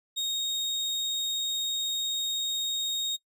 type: tone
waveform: 35% pulse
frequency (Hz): 3729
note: A#7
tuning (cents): 0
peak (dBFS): -25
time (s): 0.16-3.17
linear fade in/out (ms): 20
effects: noise-tail reverb RT60 0.1 s tail -23 dB re dry + resampled to 32000 Hz